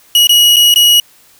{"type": "tone with dropouts", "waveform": "40% pulse", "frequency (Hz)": 2907, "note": "F#7", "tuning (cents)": -31, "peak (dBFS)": -4, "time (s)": [0.15, 1], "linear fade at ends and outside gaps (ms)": 2, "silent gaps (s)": [[0.271, 0.293], [0.561, 0.566], [0.741, 0.759]], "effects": ["white hiss -46 dBFS RMS until 1.39 s"]}